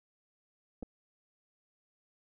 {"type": "clicks", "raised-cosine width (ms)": 2, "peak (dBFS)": -29, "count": 2, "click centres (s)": [0.826, 0.83], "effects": []}